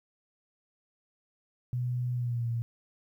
sine tone with pitch glide, 123.7 to 116.96 Hz, B2 to A#2, +3 to +6 cents, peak -28 dBFS, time 1.73-2.62 s, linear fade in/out 0 ms, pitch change -97 cents, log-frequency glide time 2.13-2.48 s, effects 11-bit

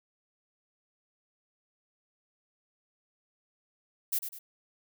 violet noise with echo, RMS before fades -29 dBFS, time 4.12-4.19 s, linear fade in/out 10 ms, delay 100 ms, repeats 2, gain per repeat -8 dB, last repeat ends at 4.39 s, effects none

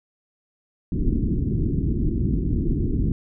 pink low-pass noise, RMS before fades -22 dBFS, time 0.92-3.12 s, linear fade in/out 2 ms, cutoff 350 Hz, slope 48 dB/octave, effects none

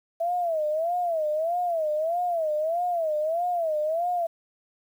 sine tone with vibrato, 657 Hz, E5, 6 cents flat, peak -23 dBFS, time 0.2-4.27 s, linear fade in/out 10 ms, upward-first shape sine, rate 1.6 Hz, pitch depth 150 cents each way, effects 9-bit

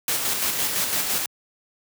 white noise with tremolo, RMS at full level -23 dBFS, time 0.08-1.26 s, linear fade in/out 2 ms, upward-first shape square, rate 5.9 Hz, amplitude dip 35%, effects high-pass 100 Hz 12 dB/octave

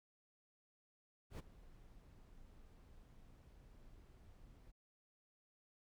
brown noise with ADSR envelope, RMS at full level -42 dBFS, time 1.3-4.72 s, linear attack 91 ms, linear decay 17 ms, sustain -19 dB, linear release 19 ms, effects none

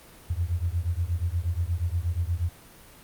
sine beating tone pair, 82.41 / 90.81 Hz, E2 / F#2, 0 / -32 cents, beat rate 8.4 Hz, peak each -27 / -28 dBFS, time 0.3-2.49 s, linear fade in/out 5 ms, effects pink hiss -50 dBFS RMS until 3.03 s + Opus 32 kbps

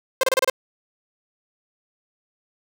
sawtooth tone bursts, 523.3 Hz, C5, in tune, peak -12 dBFS, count 6, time 0.21-0.499 s, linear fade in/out 2 ms, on 24 ms, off 29 ms, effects none

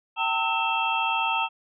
sine tone cluster, 772 / 906 / 1299 / 2676 / 3231 Hz, G5 / A#5 / E6 / E7 / G#7, -27 / -50 / -26 / +25 / -48 cents, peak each -32 / -26 / -30 / -27 / -33 dBFS, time 0.16-1.49 s, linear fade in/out 50 ms, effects none

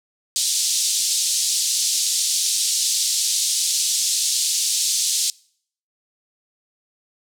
white band-pass noise, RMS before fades -21 dBFS, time 0.36-5.3 s, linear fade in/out 0 ms, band 3800 to 8700 Hz, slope 24 dB/octave, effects noise-tail reverb RT60 0.6 s tail -25 dB re dry

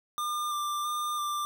square tone with vibrato, 1194 Hz, D6, 28 cents sharp, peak -30 dBFS, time 0.18-1.45 s, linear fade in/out 0 ms, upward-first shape square, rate 1.5 Hz, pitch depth 14 cents each way, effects none

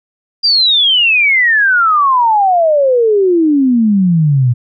sine exponential sweep, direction down, 4837 to 117.7 Hz, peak -7 dBFS, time 0.43-4.54 s, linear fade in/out 20 ms, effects none

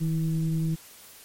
sine tone with frequency modulation, 160 Hz, D#3, 49 cents sharp, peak -23 dBFS, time 0-0.76 s, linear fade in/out 20 ms, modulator 165 Hz, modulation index 0.48, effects white hiss -49 dBFS RMS until 1.24 s + MP3 64 kbps

